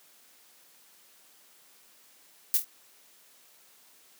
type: noise with echo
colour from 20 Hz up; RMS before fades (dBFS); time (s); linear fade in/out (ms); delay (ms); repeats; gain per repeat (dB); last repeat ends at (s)
violet; -23; 2.54-2.57; 0; 25; 3; -7; 2.645
effects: white hiss -59 dBFS RMS until 4.19 s + high-pass 200 Hz 12 dB/octave